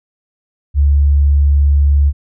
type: tone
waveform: sine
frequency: 71.4 Hz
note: D2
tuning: 48 cents flat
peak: -7 dBFS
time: 0.74-2.13 s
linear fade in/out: 50 ms
effects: none